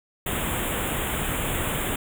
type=band-stop noise; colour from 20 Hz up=pink; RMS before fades=-27 dBFS; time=0.26-1.96 s; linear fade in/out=5 ms; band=3600 to 7100 Hz; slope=96 dB/octave; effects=none